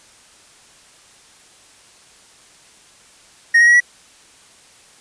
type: tone with pitch steps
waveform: triangle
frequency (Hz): 1864.7 / 1888.5 / 1912.7 / 1937.2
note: A#6 / A#6 / A#6 / B6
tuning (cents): 0 / +22 / +44 / -34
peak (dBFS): -6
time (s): 3.54-3.804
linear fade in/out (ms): 10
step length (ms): 66
effects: white hiss -48 dBFS RMS until 5 s + resampled to 22050 Hz